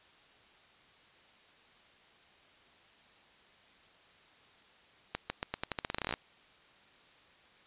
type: accelerating click train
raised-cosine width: 0.3 ms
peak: -17 dBFS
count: 18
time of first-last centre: 5.15-6.139 s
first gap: 150 ms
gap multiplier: 0.86
effects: white hiss -61 dBFS RMS until 7.66 s + resampled to 8000 Hz